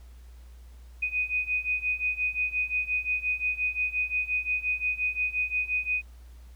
sine beating tone pair, 2489 / 2494.7 Hz, D#7 / D#7, 0 / +4 cents, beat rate 5.7 Hz, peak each -30 / -28 dBFS, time 1.02-6.02 s, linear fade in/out 10 ms, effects added 60 Hz sine -45 dBFS peak until 6.55 s + pink hiss -62 dBFS RMS until 6.55 s

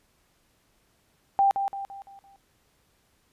sine tone with echo, 790 Hz, G5, 13 cents sharp, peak -17 dBFS, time 1.39-1.51 s, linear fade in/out 0 ms, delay 170 ms, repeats 5, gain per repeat -7 dB, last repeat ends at 2.36 s, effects pink hiss -67 dBFS RMS until 3.32 s + resampled to 32000 Hz

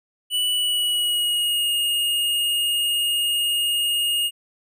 square tone with pitch glide, 2960 to 2853 Hz, F#7 to F7, 0 to +36 cents, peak -20 dBFS, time 0.3-4.31 s, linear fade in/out 50 ms, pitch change -64 cents, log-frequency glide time 0.51-1.71 s, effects none

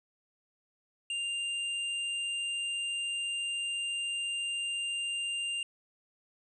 sine tone with hard clipping, 2794 Hz, F7, in tune, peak -33 dBFS, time 1.1-5.63 s, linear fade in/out 2 ms, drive 13 dB, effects resampled to 22050 Hz

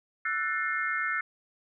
sine chord, F# half-diminished seventh, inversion third, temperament just, 1332 / 1480 / 1776 / 2131 Hz, E6 / F#6 / A6 / C7, +18 / 0 / +16 / +31 cents, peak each -33 / -33 / -32 / -33 dBFS, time 0.25-1.21 s, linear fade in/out 5 ms, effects none

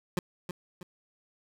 25% pulse tone with echo, 177.9 Hz, F3, 32 cents sharp, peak -22 dBFS, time 0.17-0.19 s, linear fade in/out 2 ms, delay 320 ms, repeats 2, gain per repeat -8 dB, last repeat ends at 0.83 s, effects none

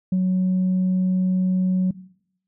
sine tone, 185 Hz, F#3, in tune, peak -15 dBFS, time 0.12-1.91 s, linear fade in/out 5 ms, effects noise-tail reverb RT60 0.7 s tail -20 dB re dry + tanh soft clip ceiling -15 dBFS

